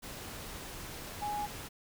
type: tone in noise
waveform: sine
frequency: 830.6 Hz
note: G#5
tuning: in tune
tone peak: -33 dBFS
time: 1.21-1.47 s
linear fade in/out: 20 ms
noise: pink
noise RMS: -44 dBFS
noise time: 0.02-1.69 s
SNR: +8 dB
effects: none